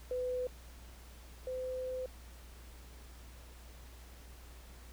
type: tone pair in turn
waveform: sine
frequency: 502 / 511.7 Hz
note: B4 / C5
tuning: +28 / -39 cents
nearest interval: unison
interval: 33 cents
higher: second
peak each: -33 / -36 dBFS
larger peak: first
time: 0.11-0.47 / 1.47-2.06 s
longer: second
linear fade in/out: 2 ms
effects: added 60 Hz sine -51 dBFS peak until 4.92 s + pink hiss -58 dBFS RMS until 4.92 s